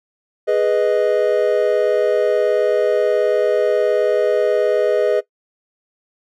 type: chord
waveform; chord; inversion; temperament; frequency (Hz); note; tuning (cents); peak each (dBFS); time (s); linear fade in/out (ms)
triangle; G# minor; none; equal; 415.3 / 493.9 / 622.3; G#4 / B4 / D#5; 0 / 0 / 0; -16; 0.47-5.21; 20
effects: noise-tail reverb RT60 0.1 s tail -18 dB re dry